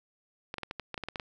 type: clicks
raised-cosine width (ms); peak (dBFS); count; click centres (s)
0.3; -20; 11; 0.541 / 0.583 / 0.633 / 0.711 / 0.797 / 0.943 / 0.978 / 1.037 / 1.086 / 1.158 / 1.198
effects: none